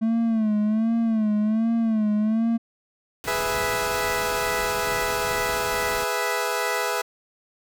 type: tone with vibrato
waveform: triangle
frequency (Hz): 220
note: A3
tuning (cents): 0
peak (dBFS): -17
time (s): 0.01-2.58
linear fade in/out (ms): 20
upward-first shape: sine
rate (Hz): 1.3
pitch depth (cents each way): 81
type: noise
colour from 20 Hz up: pink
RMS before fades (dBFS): -35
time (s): 3.24-6.04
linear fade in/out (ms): 0
type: chord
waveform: 15% pulse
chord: E major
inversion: first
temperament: equal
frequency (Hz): 415.3 / 493.9 / 659.3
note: G#4 / B4 / E5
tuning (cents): 0 / 0 / 0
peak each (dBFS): -22 / -20 / -22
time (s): 3.27-7.02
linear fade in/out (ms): 10
effects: none